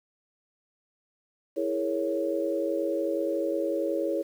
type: chord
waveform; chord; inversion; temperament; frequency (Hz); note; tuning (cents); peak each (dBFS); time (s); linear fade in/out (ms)
sine; A# half-diminished seventh; second; equal; 329.6 / 415.3 / 466.2 / 554.4; E4 / G#4 / A#4 / C#5; 0 / 0 / 0 / 0; -30 / -32 / -35 / -29; 1.56-4.23; 20
effects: 9-bit